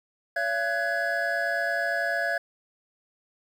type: tone cluster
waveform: triangle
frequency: 569 / 678 / 1494 / 1674 Hz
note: C#5 / E5 / F#6 / G#6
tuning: +45 / +49 / +16 / +13 cents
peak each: -32 / -27 / -31 / -26 dBFS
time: 0.36-2.38 s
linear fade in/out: 5 ms
effects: 9-bit